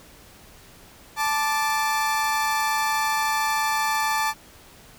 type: tone pair together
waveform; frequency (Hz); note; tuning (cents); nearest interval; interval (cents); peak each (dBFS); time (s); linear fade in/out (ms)
30% pulse; 877.8 / 1174.7; A5 / D6; -4 / 0; perfect fourth; 504; -20 / -24; 1.16-4.34; 50
effects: pink hiss -49 dBFS RMS until 4.98 s